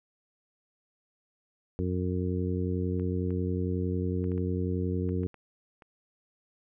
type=harmonic tone; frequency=91 Hz; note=F#2; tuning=28 cents flat; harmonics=1 / 2 / 3 / 4 / 5; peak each=-30 / -33 / -35 / -36 / -37 dBFS; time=1.79-5.27 s; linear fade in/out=0 ms
type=clicks; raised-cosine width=0.5 ms; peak=-36 dBFS; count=9; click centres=2.997 / 3.306 / 4.242 / 4.318 / 4.379 / 5.091 / 5.234 / 5.343 / 5.822 s
effects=none